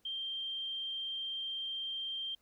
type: tone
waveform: sine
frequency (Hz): 3164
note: G7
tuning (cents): +15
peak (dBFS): -36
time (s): 0.05-2.35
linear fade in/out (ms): 5
effects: pink hiss -73 dBFS RMS until 2.41 s